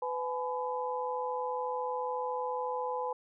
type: tone cluster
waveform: sine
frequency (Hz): 501 / 849 / 1003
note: B4 / G#5 / B5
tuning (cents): +25 / +38 / +26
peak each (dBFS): -35 / -36 / -37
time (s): 0.02-3.13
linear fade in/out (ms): 5
effects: none